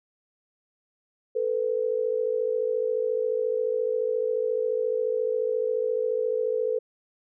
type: tone pair together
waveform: sine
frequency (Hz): 443.1 / 497.4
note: A4 / B4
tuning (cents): +12 / +12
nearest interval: major second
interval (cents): 200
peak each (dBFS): -26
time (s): 1.35-6.79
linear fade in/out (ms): 10
effects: none